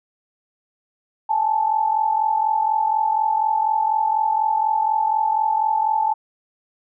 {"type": "tone pair together", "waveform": "sine", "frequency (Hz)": [835.9, 880], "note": ["G#5", "A5"], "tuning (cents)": [11, 0], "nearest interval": "minor second", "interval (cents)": 89, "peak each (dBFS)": [-22, -18], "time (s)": [1.29, 6.14], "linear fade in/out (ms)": 10, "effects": []}